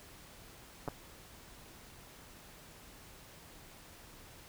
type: clicks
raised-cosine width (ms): 1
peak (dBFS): -23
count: 2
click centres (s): 0.878 / 0.885
effects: pink hiss -55 dBFS RMS until 4.48 s